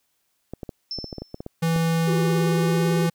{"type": "clicks", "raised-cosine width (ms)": 2, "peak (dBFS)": -19, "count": 12, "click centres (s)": [0.536, 0.632, 0.692, 0.987, 1.043, 1.128, 1.183, 1.22, 1.344, 1.405, 1.464, 1.762]}
{"type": "tone with exponential decay", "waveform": "sine", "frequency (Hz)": 5320, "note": "E8", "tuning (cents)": 15, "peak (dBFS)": -26, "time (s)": [0.91, 1.42], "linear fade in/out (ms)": 1, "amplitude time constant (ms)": 110}
{"type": "tone with pitch glide", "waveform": "square", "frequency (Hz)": [164.81, 166.72], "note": ["E3", "E3"], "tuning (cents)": [0, 20], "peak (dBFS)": -20, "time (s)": [1.62, 3.1], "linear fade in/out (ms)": 10, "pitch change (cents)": 20, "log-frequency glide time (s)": [2.25, 2.97]}
{"type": "tone with vibrato", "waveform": "triangle", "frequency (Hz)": 376.2, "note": "F#4", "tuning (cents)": 29, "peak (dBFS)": -23, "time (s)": [2.07, 3.07], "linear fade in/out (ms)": 10, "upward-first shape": "sine", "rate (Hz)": 18, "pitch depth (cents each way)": 110}
{"effects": ["white hiss -71 dBFS RMS until 3.14 s"]}